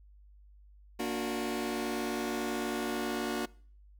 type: chord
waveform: sawtooth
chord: Bb augmented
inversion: none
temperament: just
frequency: 233.1 / 291.4 / 364.2 Hz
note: Bb3 / D4 / F#4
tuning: 0 / -13 / -27 cents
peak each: -32 / -33 / -32 dBFS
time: 0.99-3.46 s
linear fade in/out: 10 ms
effects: noise-tail reverb RT60 0.5 s tail -23 dB re dry + added 50 Hz sine -54 dBFS peak until 3.99 s

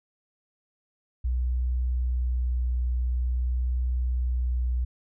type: tone with vibrato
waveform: sine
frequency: 61.74 Hz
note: B1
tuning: in tune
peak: -23 dBFS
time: 1.24-4.85 s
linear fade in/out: 10 ms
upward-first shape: triangle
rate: 0.48 Hz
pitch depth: 11 cents each way
effects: none

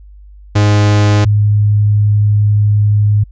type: tone pair in turn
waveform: 45% pulse / sine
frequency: 103.83 / 104.27 Hz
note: G#2 / G#2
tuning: 0 / +7 cents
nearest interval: unison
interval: 7 cents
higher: second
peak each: -7 dBFS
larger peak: neither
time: 0.55-1.25 / 1.25-3.24 s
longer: second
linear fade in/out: 10 ms
effects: added 50 Hz sine -34 dBFS peak until 3.31 s + resampled to 16000 Hz

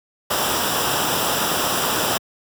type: noise with comb filter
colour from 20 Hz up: pink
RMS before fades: -21 dBFS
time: 0.3-2.18 s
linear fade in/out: 10 ms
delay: 0.46 ms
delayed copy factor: -0.65
effects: high-pass 100 Hz 12 dB/octave

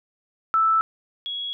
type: tone pair in turn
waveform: sine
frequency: 1318.5 / 3334 Hz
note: E6 / G#7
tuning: 0 / +6 cents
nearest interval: octave + major third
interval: 1606 cents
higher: second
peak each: -16 / -27 dBFS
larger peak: first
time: 0.54-0.81 / 1.26-1.53 s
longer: neither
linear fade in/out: 0 ms
effects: none

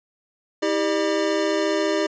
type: tone cluster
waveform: square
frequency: 322.3 / 396.8 / 600 Hz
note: E4 / G4 / D5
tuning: -39 / +21 / +37 cents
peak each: -25 dBFS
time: 0.62-2.07 s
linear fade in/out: 10 ms
effects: resampled to 16000 Hz

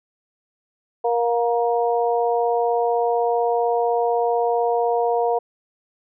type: harmonic tone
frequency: 235.8 Hz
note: A#3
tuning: 20 cents sharp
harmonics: 2 / 3 / 4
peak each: -20 / -21 / -26 dBFS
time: 1.04-5.39 s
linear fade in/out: 10 ms
effects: none

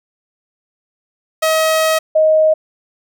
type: tone pair in turn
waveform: sawtooth / sine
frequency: 636 / 626.2 Hz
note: D#5 / D#5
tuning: +38 / +11 cents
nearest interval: unison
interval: 27 cents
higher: first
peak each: -8 dBFS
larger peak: neither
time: 1.42-1.99 / 2.15-2.54 s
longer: first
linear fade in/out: 10 ms
effects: none

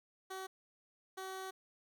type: tone bursts at uneven times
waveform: 15% pulse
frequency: 379.4 Hz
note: F#4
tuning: 43 cents sharp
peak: -36 dBFS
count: 2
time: 0.3-0.47 / 1.17-1.51 s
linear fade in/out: 10 ms
effects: none

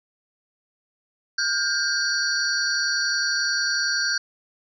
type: tone cluster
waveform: sine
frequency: 1432 / 1583 / 4400 / 4623 / 5710 Hz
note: F6 / G6 / C#8 / D8 / F8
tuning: +43 / +17 / -14 / -28 / +37 cents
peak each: -29 / -25 / -28 / -27 / -30 dBFS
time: 1.38-4.18 s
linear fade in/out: 5 ms
effects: none

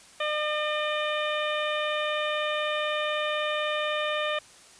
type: harmonic tone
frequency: 604 Hz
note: D5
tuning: 48 cents sharp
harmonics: 1 / 2 / 3 / 4 / 5 / 6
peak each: -29 / -32 / -34 / -35 / -36 / -37 dBFS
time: 0.2-4.39 s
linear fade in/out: 5 ms
effects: white hiss -52 dBFS RMS until 4.79 s + resampled to 22050 Hz

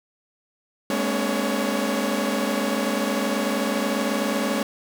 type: tone cluster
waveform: sawtooth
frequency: 207.1 / 227.3 / 255.3 / 285.7 / 558 Hz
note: G#3 / A#3 / C4 / D4 / C#5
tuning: -5 / -43 / -42 / -48 / +11 cents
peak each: -23 / -26 / -26 / -25 / -24 dBFS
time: 0.9-4.63 s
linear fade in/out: 2 ms
effects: none

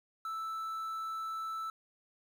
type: tone with quantisation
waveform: triangle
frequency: 1318.5 Hz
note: E6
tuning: in tune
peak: -34 dBFS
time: 0.25-1.7 s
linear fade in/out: 2 ms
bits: 10
effects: none

